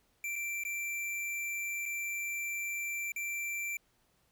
square tone with dropouts, 2349 Hz, D7, in tune, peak -35 dBFS, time 0.24-3.77 s, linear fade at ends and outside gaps 2 ms, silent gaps 0.357-0.361 / 0.637-0.65 / 1.856-1.86 / 3.12-3.161 s, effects pink hiss -72 dBFS RMS until 4.31 s

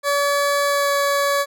20% pulse tone with pitch glide, 570 to 565.7 Hz, C#5 to C#5, +48 to +35 cents, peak -12 dBFS, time 0.03-1.46 s, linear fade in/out 50 ms, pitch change -13 cents, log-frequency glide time 0.65-0.92 s, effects none

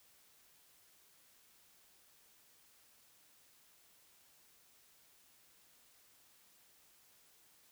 silence, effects white hiss -67 dBFS RMS until 7.71 s

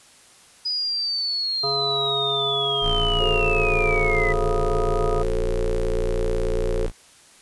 sine linear sweep, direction down, 4973 to 1975.5 Hz, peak -22 dBFS, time 0.65-4.33 s, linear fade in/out 10 ms
harmonic tone, 138.59 Hz, C#3, in tune, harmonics 1 / 3 / 5 / 7 / 9, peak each -35 / -27 / -29 / -36 / -30 dBFS, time 1.63-5.23 s, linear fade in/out 10 ms
square tone, 29.11 Hz, A#0, 2 cents flat, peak -23 dBFS, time 2.81-6.92 s, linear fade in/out 50 ms
sine chord, F# diminished, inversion none, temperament equal with one note detuned, 370 / 440 / 533.3 Hz, F#4 / A4 / C5, 0 / 0 / +33 cents, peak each -29 / -26 / -30 dBFS, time 3.2-6.86 s, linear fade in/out 2 ms
effects white hiss -51 dBFS RMS until 7.41 s + resampled to 24000 Hz

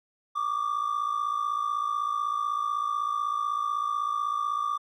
triangle ring-modulated tone, 1174.7 Hz, D6, in tune, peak -20 dBFS, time 0.35-4.78 s, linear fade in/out 20 ms, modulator 28 Hz, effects tanh soft clip ceiling -20 dBFS

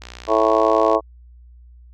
click train, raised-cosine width 0.2 ms, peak -18 dBFS, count 57, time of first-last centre 0.02-0.949 s, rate 60.3 Hz
harmonic tone, 110 Hz, A2, in tune, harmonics 3 / 4 / 5 / 6 / 7 / 8 / 9 / 10, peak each -23 / -20 / -21 / -18 / -27 / -26 / -25 / -21 dBFS, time 0.27-1.01 s, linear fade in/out 50 ms
effects added 60 Hz sine -42 dBFS peak until 1.93 s

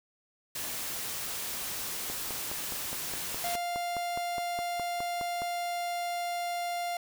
white noise, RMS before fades -36 dBFS, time 0.55-3.56 s, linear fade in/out 5 ms
click train, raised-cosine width 1 ms, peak -25 dBFS, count 17, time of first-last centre 2.1-5.42 s, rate 4.82 Hz
45% pulse tone, 698.5 Hz, F5, in tune, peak -31 dBFS, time 3.44-6.97 s, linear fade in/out 2 ms
effects none

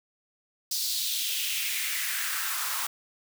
white noise with high-pass filter sweep, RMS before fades -30 dBFS, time 0.71-2.87 s, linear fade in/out 5 ms, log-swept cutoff 4800 to 1000 Hz, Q 2.8, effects none

